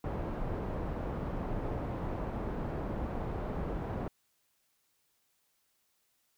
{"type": "low-pass noise", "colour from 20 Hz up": "pink", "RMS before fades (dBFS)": -36, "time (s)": [0.04, 4.08], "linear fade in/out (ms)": 2, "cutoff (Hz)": 840, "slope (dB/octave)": 12, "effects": ["white hiss -75 dBFS RMS until 6.37 s"]}